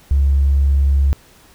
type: tone with tanh clipping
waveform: triangle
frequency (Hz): 69.3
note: C#2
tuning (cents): 0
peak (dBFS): -10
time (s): 0.11-1.13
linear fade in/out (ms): 0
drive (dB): 2
effects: pink hiss -48 dBFS RMS until 1.54 s